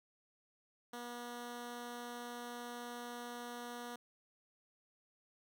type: tone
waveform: 10% pulse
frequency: 240.9 Hz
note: B3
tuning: 43 cents flat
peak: -36 dBFS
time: 0.93-3.96 s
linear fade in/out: 5 ms
effects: none